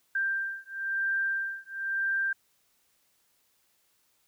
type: beating tone pair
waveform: sine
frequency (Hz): 1579 / 1580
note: G6 / G6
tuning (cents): +12 / +13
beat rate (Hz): 1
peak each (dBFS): -31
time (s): 0.15-2.33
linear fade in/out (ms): 5
effects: white hiss -70 dBFS RMS until 4.27 s